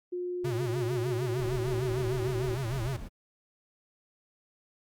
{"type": "tone with pitch glide", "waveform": "sine", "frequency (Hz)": [357.5, 377.2], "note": ["F4", "F#4"], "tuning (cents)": [41, 33], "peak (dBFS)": -31, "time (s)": [0.12, 2.55], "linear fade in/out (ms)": 10, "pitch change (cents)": 92, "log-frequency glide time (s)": [0.45, 1.79]}
{"type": "tone with vibrato", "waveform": "square", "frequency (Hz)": 123.47, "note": "B2", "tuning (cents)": 0, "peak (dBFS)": -31, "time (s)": [0.44, 2.97], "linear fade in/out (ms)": 10, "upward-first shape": "sine", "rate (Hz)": 6.6, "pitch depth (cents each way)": 200}
{"type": "noise with tremolo", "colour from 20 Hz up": "brown", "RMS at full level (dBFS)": -39, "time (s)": [1.39, 3.09], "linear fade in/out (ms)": 20, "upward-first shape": "sine", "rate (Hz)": 3.8, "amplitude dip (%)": 35}
{"effects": ["Opus 48 kbps"]}